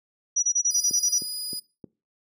sine tone bursts, 5840 Hz, F#8, 24 cents flat, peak -19 dBFS, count 9, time 0.36-1.187 s, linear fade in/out 10 ms, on 67 ms, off 28 ms
25% pulse tone, 4938 Hz, D#8, 14 cents flat, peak -25 dBFS, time 0.7-1.6 s, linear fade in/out 10 ms
click train, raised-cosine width 3 ms, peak -23 dBFS, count 4, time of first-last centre 0.91-1.842 s, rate 3.22 Hz
effects noise-tail reverb RT60 0.3 s tail -21 dB re dry + high-pass 200 Hz 12 dB/octave

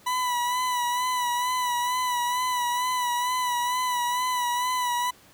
40% pulse tone with vibrato, 987.8 Hz, B5, in tune, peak -23 dBFS, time 0.06-5.11 s, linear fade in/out 10 ms, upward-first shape sine, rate 2.2 Hz, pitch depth 39 cents each way, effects pink hiss -54 dBFS RMS until 5.33 s + high-pass 80 Hz 12 dB/octave

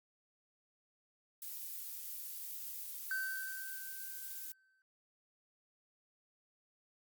violet noise, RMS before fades -45 dBFS, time 1.42-4.52 s, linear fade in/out 2 ms
triangle tone with exponential decay, 1543 Hz, G6, 28 cents flat, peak -32 dBFS, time 3.11-4.82 s, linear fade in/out 1 ms, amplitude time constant 370 ms
effects Opus 48 kbps

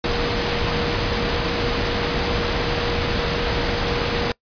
sine tone in noise, 475.1 Hz, A#4, 33 cents sharp, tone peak -27 dBFS, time 0.04-4.32 s, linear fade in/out 2 ms, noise pink, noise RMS -22 dBFS, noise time 0.04-4.32 s, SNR -8 dB, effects noise-tail reverb RT60 0.1 s tail -24 dB re dry + resampled to 11025 Hz

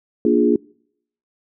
sine chord, Bb dominant seventh, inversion none, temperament equal with one note detuned, 235.4 / 293.7 / 349.2 / 415.3 Hz, Bb3 / D4 / F4 / Ab4, +17 / 0 / 0 / 0 cents, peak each -18 dBFS, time 0.25-0.56 s, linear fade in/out 2 ms, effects noise-tail reverb RT60 0.7 s tail -26 dB re dry

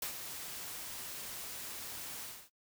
white noise with ADSR envelope, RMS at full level -37 dBFS, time 0.02-2.5 s, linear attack 4 ms, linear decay 94 ms, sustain -7 dB, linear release 270 ms, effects noise-tail reverb RT60 0.1 s tail -22 dB re dry

